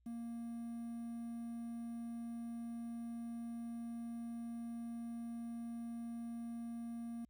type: tone with quantisation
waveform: triangle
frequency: 233.1 Hz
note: A#3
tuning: in tune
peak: -40 dBFS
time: 0.06-7.25 s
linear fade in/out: 5 ms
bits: 11
effects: added 60 Hz sine -70 dBFS peak until 7.29 s